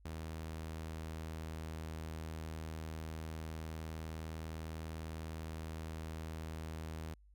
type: tone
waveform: sawtooth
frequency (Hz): 79.8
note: D#2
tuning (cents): +44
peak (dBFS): -38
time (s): 0.05-7.14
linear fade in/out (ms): 5
effects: added 50 Hz sine -60 dBFS peak until 7.34 s